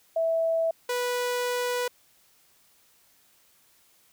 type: tone pair in turn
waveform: sine / sawtooth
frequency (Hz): 656 / 491.4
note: E5 / B4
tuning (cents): -9 / -9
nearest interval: perfect fourth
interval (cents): 500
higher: first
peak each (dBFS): -22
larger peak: neither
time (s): 0.16-0.71 / 0.89-1.88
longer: second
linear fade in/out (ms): 5
effects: white hiss -62 dBFS RMS until 4.12 s